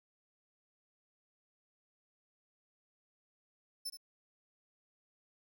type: tone with echo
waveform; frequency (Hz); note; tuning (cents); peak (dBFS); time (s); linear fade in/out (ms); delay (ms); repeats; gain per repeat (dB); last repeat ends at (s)
sawtooth; 5290; E8; +5; -35; 3.85-3.9; 10; 72; 1; -9; 3.972
effects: 12-bit